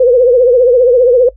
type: tone with vibrato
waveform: sine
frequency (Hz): 493.9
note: B4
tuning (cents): 0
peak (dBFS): -4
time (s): 0-1.29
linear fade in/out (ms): 5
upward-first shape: triangle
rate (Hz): 15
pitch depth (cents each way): 120
effects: noise-tail reverb RT60 0.1 s tail -19 dB re dry + added 50 Hz sine -36 dBFS peak until 1.36 s